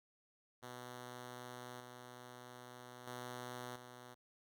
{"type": "tone with level steps", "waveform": "5% pulse", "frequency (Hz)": 123.8, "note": "B2", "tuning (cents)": 5, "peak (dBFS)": [-37, -41, -34, -42], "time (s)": [0.62, 4.15], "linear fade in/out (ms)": 20, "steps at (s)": [1.8, 3.07, 3.76], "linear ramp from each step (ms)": 2, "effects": []}